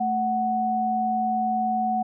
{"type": "tone pair together", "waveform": "sine", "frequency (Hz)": [220, 741.7], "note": ["A3", "F#5"], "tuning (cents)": [0, 4], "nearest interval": "octave + major sixth", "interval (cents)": 2104, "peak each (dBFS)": [-28, -22], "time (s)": [0, 2.03], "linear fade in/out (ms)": 10, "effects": []}